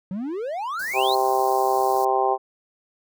triangle exponential sweep, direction up, 177.5 to 4314 Hz, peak -24 dBFS, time 0.11-1.15 s, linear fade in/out 2 ms
white band-stop noise, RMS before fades -39 dBFS, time 0.79-2.05 s, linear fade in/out 5 ms, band 1500 to 4000 Hz, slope 96 dB/octave
harmonic tone, 130.81 Hz, C3, in tune, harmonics 3 / 4 / 5 / 6 / 7 / 8, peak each -24 / -28 / -28 / -21 / -29 / -27 dBFS, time 0.93-2.38 s, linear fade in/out 50 ms
effects none

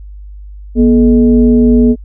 sine tone with frequency modulation, 241 Hz, B3, 42 cents flat, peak -4 dBFS, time 0.75-1.96 s, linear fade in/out 50 ms, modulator 188 Hz, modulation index 0.76, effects added 50 Hz sine -27 dBFS peak until 2.04 s

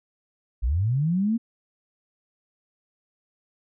sine linear sweep, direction up, 50 to 236.3 Hz, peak -20 dBFS, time 0.62-1.38 s, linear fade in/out 20 ms, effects none

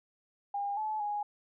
sine tone with pitch steps, 807 / 862 / 828 Hz, G#5 / A5 / G#5, -50 / -36 / -5 cents, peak -31 dBFS, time 0.54-1.23 s, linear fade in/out 5 ms, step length 230 ms, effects none

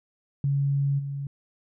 sine tone with level steps, 140 Hz, C#3, 18 cents sharp, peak -21 / -29 dBFS, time 0.44-1.27 s, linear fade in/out 2 ms, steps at 0.98 s, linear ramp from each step 20 ms, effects none

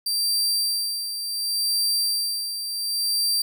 sawtooth tone with tremolo, 4699 Hz, D8, in tune, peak -17 dBFS, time 0.06-3.42 s, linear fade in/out 5 ms, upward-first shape sine, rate 0.69 Hz, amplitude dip 60%, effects none

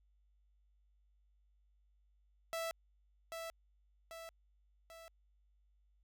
sawtooth tone with echo, 659.3 Hz, E5, in tune, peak -34 dBFS, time 2.53-2.71 s, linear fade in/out 0 ms, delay 790 ms, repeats 3, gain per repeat -5 dB, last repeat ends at 5.08 s, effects added 50 Hz sine -69 dBFS peak until 6.03 s

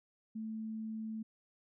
sine tone, 220 Hz, A3, in tune, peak -38 dBFS, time 0.35-1.23 s, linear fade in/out 10 ms, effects none

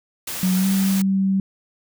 white noise, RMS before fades -29 dBFS, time 0.27-1.02 s, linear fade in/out 5 ms
sine tone with pitch glide, 185 to 193.08 Hz, F#3 to G3, 0 to -26 cents, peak -16 dBFS, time 0.43-1.4 s, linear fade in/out 2 ms, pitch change +74 cents, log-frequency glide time 0.56-0.67 s
effects none

